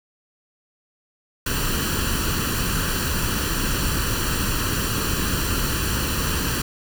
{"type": "noise with comb filter", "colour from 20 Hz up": "pink", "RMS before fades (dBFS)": -23, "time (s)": [1.46, 6.62], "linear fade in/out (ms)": 5, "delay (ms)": 0.69, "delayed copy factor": 0.7, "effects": []}